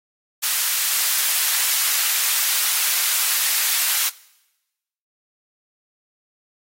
white high-pass noise, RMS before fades -20 dBFS, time 0.42-4.1 s, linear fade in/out 20 ms, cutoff 1300 Hz, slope 12 dB/octave, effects noise-tail reverb RT60 1.0 s tail -22 dB re dry + AAC 48 kbps

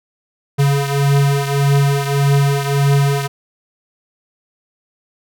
square beating tone pair, 140 / 141.7 Hz, C#3 / C#3, +18 / +38 cents, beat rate 1.7 Hz, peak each -14 / -19 dBFS, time 0.58-3.28 s, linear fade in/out 20 ms, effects none

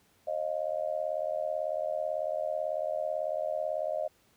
sine tone with amplitude modulation, 620 Hz, D#5, 6 cents flat, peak -25 dBFS, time 0.27-4.08 s, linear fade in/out 10 ms, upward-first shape sine, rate 78.1 Hz, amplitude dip 100%, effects pink hiss -66 dBFS RMS until 4.36 s + high-pass 60 Hz 12 dB/octave

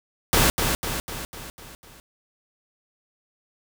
pink noise with echo, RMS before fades -18 dBFS, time 0.33-0.5 s, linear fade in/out 0 ms, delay 250 ms, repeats 6, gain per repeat -5 dB, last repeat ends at 2 s, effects none

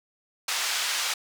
white band-pass noise, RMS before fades -28 dBFS, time 0.48-1.14 s, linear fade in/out 5 ms, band 1000 to 5700 Hz, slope 12 dB/octave, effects none

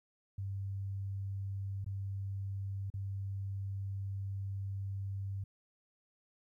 sine tone with dropouts, 98 Hz, G2, in tune, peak -36 dBFS, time 0.38-5.44 s, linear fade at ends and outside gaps 5 ms, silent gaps 1.845-1.862 / 2.902-2.939 s, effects 13-bit

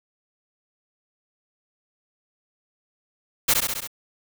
white noise with echo, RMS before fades -18 dBFS, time 3.48-3.54 s, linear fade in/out 10 ms, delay 67 ms, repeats 5, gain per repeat -3 dB, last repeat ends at 3.875 s, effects none

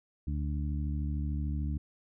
harmonic tone, 73.42 Hz, D2, in tune, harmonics 1 / 2 / 3 / 4, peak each -31 / -37 / -41 / -43 dBFS, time 0.27-1.78 s, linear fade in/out 5 ms, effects none

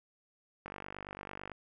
click train, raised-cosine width 0.5 ms, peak -27 dBFS, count 43, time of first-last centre 0.66-1.517 s, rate 49 Hz, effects none

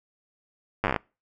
slowing click train, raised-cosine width 0.5 ms, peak -9 dBFS, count 10, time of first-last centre 0.84-0.962 s, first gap 9 ms, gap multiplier 1.1, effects noise-tail reverb RT60 0.3 s tail -25 dB re dry

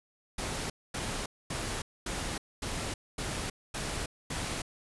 pink noise bursts, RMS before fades -35 dBFS, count 8, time 0.38-4.62 s, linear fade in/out 5 ms, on 320 ms, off 240 ms, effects resampled to 24000 Hz

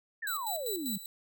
sine exponential sweep, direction down, 1864.7 to 185 Hz, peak -34 dBFS, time 0.22-0.98 s, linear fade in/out 10 ms
5% pulse tone with tremolo, 3965 Hz, B7, 6 cents sharp, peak -26 dBFS, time 0.27-1.06 s, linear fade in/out 2 ms, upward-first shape square, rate 5.1 Hz, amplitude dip 70%
effects none

